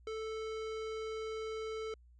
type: tone with hard clipping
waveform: sine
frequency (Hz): 440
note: A4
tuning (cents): 0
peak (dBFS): -40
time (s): 0.07-1.94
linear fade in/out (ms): 2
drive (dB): 18
effects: added 60 Hz sine -58 dBFS peak until 2.19 s + resampled to 22050 Hz